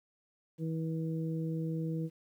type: harmonic tone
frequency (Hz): 161.4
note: E3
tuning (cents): -36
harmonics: 1 / 2 / 3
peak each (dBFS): -33 / -39 / -43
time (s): 0.58-2.1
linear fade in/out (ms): 50
effects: 11-bit